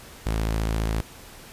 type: tone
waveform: sawtooth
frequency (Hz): 54.6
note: A1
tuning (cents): -13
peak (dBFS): -19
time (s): 0.26-1.01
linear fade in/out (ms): 5
effects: pink hiss -45 dBFS RMS until 1.52 s + resampled to 32000 Hz